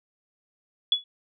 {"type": "tone with exponential decay", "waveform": "sine", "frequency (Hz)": 3400, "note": "G#7", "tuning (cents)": 40, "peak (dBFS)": -14, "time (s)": [0.92, 1.04], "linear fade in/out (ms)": 2, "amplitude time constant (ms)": 26, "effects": []}